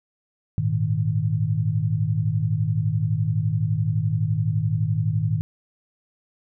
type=chord; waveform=sine; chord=Ab suspended second; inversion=none; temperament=equal with one note detuned; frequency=103.83 / 115.6 / 155.56 Hz; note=Ab2 / Bb2 / Eb3; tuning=0 / -14 / 0 cents; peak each=-24 dBFS; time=0.58-5.41 s; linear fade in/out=0 ms; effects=none